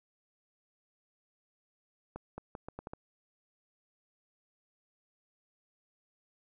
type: accelerating click train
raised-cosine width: 1 ms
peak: -27 dBFS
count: 7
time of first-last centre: 2.16-2.935 s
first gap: 220 ms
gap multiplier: 0.78
effects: none